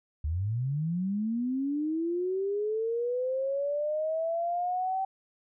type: linear sweep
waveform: sine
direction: up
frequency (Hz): 70.6 to 773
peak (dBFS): -27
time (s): 0.24-5.05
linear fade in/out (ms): 5
effects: none